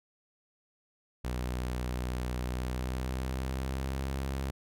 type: tone with pitch glide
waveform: sawtooth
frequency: 62 to 67.22 Hz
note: B1 to C2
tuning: +7 to +47 cents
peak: -28 dBFS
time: 1.24-4.51 s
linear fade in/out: 10 ms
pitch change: +140 cents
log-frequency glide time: 2.46-4.08 s
effects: none